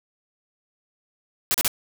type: noise bursts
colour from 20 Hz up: white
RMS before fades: -21 dBFS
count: 3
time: 1.51-1.679 s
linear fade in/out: 0 ms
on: 33 ms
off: 35 ms
effects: none